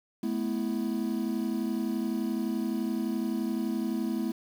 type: chord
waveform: triangle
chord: A suspended second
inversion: none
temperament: equal with one note detuned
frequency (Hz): 215.2 / 246.9 / 329.6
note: A3 / B3 / E4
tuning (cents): -38 / 0 / 0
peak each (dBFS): -29 / -30 / -31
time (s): 0.23-4.32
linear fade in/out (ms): 5
effects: tanh soft clip ceiling -16 dBFS + 8-bit